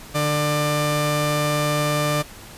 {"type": "tone pair together", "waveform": "sawtooth", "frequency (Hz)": [148.75, 595], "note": ["D3", "D5"], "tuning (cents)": [22, 22], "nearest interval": "2 octaves", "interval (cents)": 2400, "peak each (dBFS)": [-18, -17], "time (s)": [0.14, 2.23], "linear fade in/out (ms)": 20, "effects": ["pink hiss -41 dBFS RMS until 2.57 s", "resampled to 32000 Hz"]}